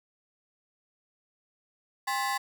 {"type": "ring-modulated tone", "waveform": "30% pulse", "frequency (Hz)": 930, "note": "A#5", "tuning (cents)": -4, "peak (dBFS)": -22, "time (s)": [2.07, 2.38], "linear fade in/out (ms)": 10, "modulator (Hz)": 128, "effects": []}